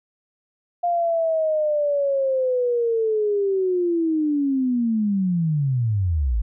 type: linear sweep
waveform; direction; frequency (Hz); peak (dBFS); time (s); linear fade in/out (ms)
sine; down; 703 to 49.1; -18; 0.83-6.42; 10
effects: none